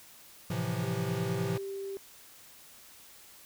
square chord, F major seventh, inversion first, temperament equal, 110 / 130.81 / 164.81 / 174.61 Hz, A2 / C3 / E3 / F3, 0 / 0 / 0 / 0 cents, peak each -37 dBFS, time 0.5-1.58 s, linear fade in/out 5 ms
sine tone, 392 Hz, G4, in tune, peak -35 dBFS, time 0.83-1.97 s, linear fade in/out 0 ms
effects white hiss -54 dBFS RMS until 3.45 s

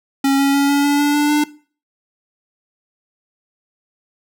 square tone with pitch steps, 274 / 277.2 / 280.4 / 283.7 / 287 / 290.3 / 293.7 / 297.1 Hz, C#4 / C#4 / C#4 / C#4 / D4 / D4 / D4 / D4, -20 / 0 / +20 / +40 / -40 / -20 / 0 / +20 cents, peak -13 dBFS, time 0.24-1.44 s, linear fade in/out 5 ms, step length 150 ms, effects noise-tail reverb RT60 0.4 s tail -19 dB re dry

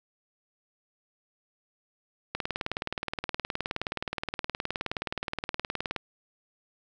click train, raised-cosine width 0.3 ms, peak -14 dBFS, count 70, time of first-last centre 2.35-5.963 s, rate 19.1 Hz, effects none

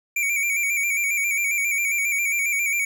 square tone with vibrato, 2305 Hz, D7, 33 cents flat, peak -21 dBFS, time 0.16-2.85 s, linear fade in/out 5 ms, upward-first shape square, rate 7.4 Hz, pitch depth 49 cents each way, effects none

